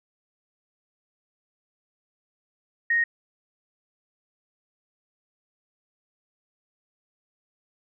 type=tone; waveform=sine; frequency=1864.7 Hz; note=A#6; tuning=in tune; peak=-19 dBFS; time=2.9-3.04 s; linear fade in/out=5 ms; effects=none